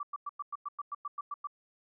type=tone bursts; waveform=sine; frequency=1160 Hz; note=D6; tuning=22 cents flat; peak=-34 dBFS; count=12; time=0-1.472 s; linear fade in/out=5 ms; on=31 ms; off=100 ms; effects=none